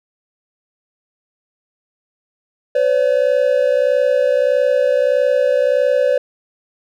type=tone pair together; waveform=triangle; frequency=508.4 / 570 Hz; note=C5 / C#5; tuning=-50 / +48 cents; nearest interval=major second; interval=198 cents; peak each=-13 dBFS; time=2.75-6.18 s; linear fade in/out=5 ms; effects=none